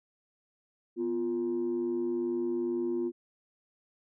sine tone pair together, 246.9 / 349.2 Hz, B3 / F4, 0 / 0 cents, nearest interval tritone, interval 600 cents, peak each -33 / -28 dBFS, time 0.96-3.12 s, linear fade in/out 50 ms, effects tanh soft clip ceiling -24 dBFS

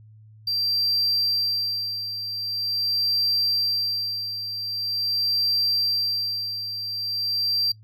triangle tone with tremolo, 4710 Hz, D8, 4 cents sharp, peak -18 dBFS, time 0.47-7.72 s, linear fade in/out 5 ms, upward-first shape sine, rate 0.44 Hz, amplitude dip 65%, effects noise-tail reverb RT60 0.1 s tail -20 dB re dry + added 108 Hz sine -46 dBFS peak until 7.83 s

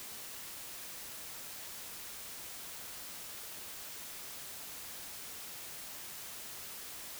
silence, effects white hiss -46 dBFS RMS until 7.19 s

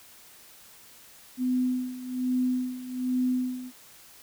sine tone with tremolo, 252.8 Hz, B3, 41 cents sharp, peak -22 dBFS, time 1.37-3.72 s, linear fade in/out 50 ms, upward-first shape sine, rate 1.2 Hz, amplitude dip 80%, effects white hiss -52 dBFS RMS until 4.22 s

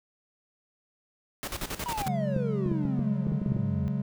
pink noise with tremolo, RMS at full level -33 dBFS, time 1.43-2.08 s, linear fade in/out 0 ms, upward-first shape square, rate 11 Hz, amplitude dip 75%
triangle exponential sweep, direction down, 987.8 to 78.3 Hz, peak -29 dBFS, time 1.86-3.88 s, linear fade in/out 0 ms
triangle chord, C# suspended fourth, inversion none, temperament equal, 138.59 / 185 / 207.7 Hz, C#3 / F#3 / G#3, 0 / 0 / 0 cents, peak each -28 / -31 / -30 dBFS, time 2.06-4.02 s, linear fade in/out 5 ms
clicks, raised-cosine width 3 ms, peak -20 dBFS, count 11, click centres 2.364 / 2.662 / 2.716 / 2.852 / 2.993 / 3.269 / 3.32 / 3.417 / 3.462 / 3.52 / 3.566 s
effects none

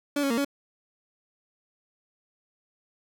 30% pulse tone with pitch steps, 287.8 / 276.5 / 231.6 / 281.3 Hz, D4 / C#4 / A#3 / C#4, -35 / -4 / -11 / +26 cents, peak -21 dBFS, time 0.16-0.448 s, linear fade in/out 5 ms, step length 72 ms, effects none

